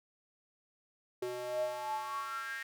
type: tone with high-pass filter sweep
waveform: square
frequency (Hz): 123.47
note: B2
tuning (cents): 0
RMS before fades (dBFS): -38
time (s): 1.22-2.63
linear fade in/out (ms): 5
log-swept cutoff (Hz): 410 to 1800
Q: 9.8
effects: none